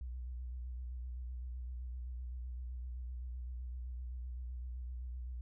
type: tone with vibrato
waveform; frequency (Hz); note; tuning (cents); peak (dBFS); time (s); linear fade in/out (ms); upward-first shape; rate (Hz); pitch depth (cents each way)
sine; 61.74; B1; 0; -40; 0.01-5.41; 0; square; 7.8; 39
effects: none